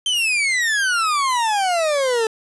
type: exponential sweep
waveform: 40% pulse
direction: down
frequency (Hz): 3143 to 434.1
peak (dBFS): -16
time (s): 0.06-2.27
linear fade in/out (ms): 2
effects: resampled to 24000 Hz + 7-bit